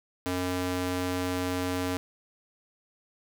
square tone with high-pass filter, 90.8 Hz, F#2, 32 cents flat, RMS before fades -30 dBFS, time 0.26-1.97 s, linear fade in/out 0 ms, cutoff 210 Hz, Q 0.94, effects none

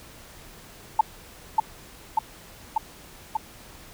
sine tone with echo, 880 Hz, A5, in tune, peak -12 dBFS, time 0.99-1.01 s, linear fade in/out 5 ms, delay 590 ms, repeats 4, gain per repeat -2 dB, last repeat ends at 3.37 s, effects pink hiss -47 dBFS RMS until 3.93 s

